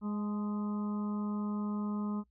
harmonic tone with a mistuned harmonic, 207.7 Hz, G#3, in tune, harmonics 1 / 2 / 3 / 4 / 5 / 6, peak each -32 / -47 / -54 / -52 / -48 / -49 dBFS, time 0.01-2.24 s, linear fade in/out 50 ms, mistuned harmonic 4, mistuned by +44 cents, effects noise-tail reverb RT60 0.1 s tail -24 dB re dry + added 60 Hz sine -69 dBFS peak until 2.3 s

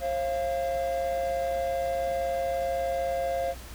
triangle tone pair together, 537 / 689 Hz, C5 / F5, +45 / -24 cents, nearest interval major third, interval 431 cents, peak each -27 dBFS, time 0-3.55 s, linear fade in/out 50 ms, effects added 60 Hz sine -42 dBFS peak until 3.74 s + pink hiss -46 dBFS RMS until 3.74 s

